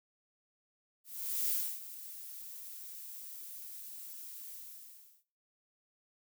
violet noise with ADSR envelope, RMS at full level -32 dBFS, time 1.04-5.24 s, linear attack 460 ms, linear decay 290 ms, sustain -15 dB, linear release 740 ms, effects noise-tail reverb RT60 0.4 s tail -17 dB re dry

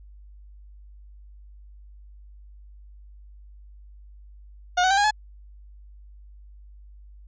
30% pulse tone with pitch steps, 719 / 748 / 785 / 818 / 852 Hz, F#5 / F#5 / G5 / G#5 / G#5, -50 / +19 / +2 / -26 / +44 cents, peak -15 dBFS, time 4.77-5.11 s, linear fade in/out 10 ms, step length 68 ms, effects added 50 Hz sine -44 dBFS peak until 7.27 s + resampled to 16000 Hz

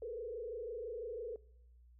sine tone with frequency modulation, 461.2 Hz, A#4, 19 cents flat, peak -40 dBFS, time 0.02-1.36 s, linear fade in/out 2 ms, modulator 26 Hz, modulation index 1.5, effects noise-tail reverb RT60 0.9 s tail -23 dB re dry + added 60 Hz sine -59 dBFS peak until 1.99 s

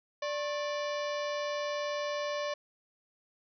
harmonic tone with a mistuned harmonic, 587 Hz, D5, 1 cent flat, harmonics 1 / 2 / 3 / 4 / 5 / 6 / 7 / 8 / 9 / 10, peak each -33 / -39 / -43 / -45 / -47 / -49 / -50 / -51 / -52 / -53 dBFS, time 0.22-2.54 s, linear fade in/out 5 ms, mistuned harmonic 2, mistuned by -140 cents, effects none

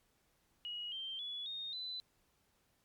sine tone with pitch steps, 2900 / 3144 / 3409 / 3696 / 4008 Hz, F#7 / G7 / G#7 / A#7 / B7, -35 / +4 / +45 / -16 / +25 cents, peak -40 dBFS, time 0.65-2 s, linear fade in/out 0 ms, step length 270 ms, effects pink hiss -75 dBFS RMS until 2.84 s + MP3 96 kbps

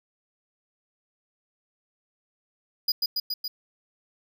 square tone with echo, 4918 Hz, D#8, 21 cents flat, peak -21 dBFS, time 2.88-2.92 s, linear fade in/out 5 ms, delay 140 ms, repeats 4, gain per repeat -2 dB, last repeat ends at 3.48 s, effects none

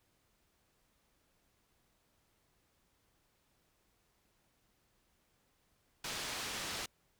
white low-pass noise, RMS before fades -41 dBFS, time 6.04-6.86 s, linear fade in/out 5 ms, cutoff 5500 Hz, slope 12 dB/octave, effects pink hiss -75 dBFS RMS until 7.19 s

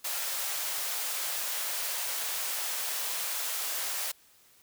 white high-pass noise, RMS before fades -33 dBFS, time 0.04-4.12 s, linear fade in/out 10 ms, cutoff 510 Hz, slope 24 dB/octave, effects white hiss -61 dBFS RMS until 4.62 s

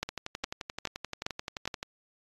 two click trains, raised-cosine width 0.2 ms, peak -13 / -18 dBFS, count 5 / 21, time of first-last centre 0.03-1.676 / 0.09-1.829 s, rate 2.43 / 11.5 Hz, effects AAC 32 kbps

